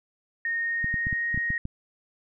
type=tone with pitch glide; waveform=sine; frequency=1848 to 1871.6 Hz; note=A#6 to A#6; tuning=-16 to +6 cents; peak=-25 dBFS; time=0.45-1.58 s; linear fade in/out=2 ms; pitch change=+22 cents; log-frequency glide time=0.56-1.31 s
type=clicks; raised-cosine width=5 ms; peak=-19 dBFS; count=8; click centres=0.844 / 0.942 / 1.069 / 1.128 / 1.345 / 1.376 / 1.504 / 1.654 s
effects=none